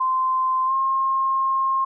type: tone with pitch glide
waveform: sine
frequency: 1039 to 1068.2 Hz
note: C6 to C6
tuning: -12 to +36 cents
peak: -18 dBFS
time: 0-1.85 s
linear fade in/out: 10 ms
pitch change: +48 cents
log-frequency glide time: 0.66-0.73 s
effects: none